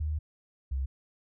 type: tone pair in turn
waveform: sine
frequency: 76.5 / 66.6 Hz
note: D#2 / C2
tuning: -29 / +31 cents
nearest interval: major second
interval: 240 cents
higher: first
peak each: -28 dBFS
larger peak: neither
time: 0-0.19 / 0.71-0.86 s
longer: first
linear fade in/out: 10 ms
effects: none